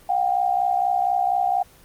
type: tone pair together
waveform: sine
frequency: 719.8 / 784 Hz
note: F#5 / G5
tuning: -48 / 0 cents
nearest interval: minor second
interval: 148 cents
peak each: -21 dBFS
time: 0.09-1.63 s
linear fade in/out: 5 ms
effects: pink hiss -51 dBFS RMS until 1.84 s + Opus 24 kbps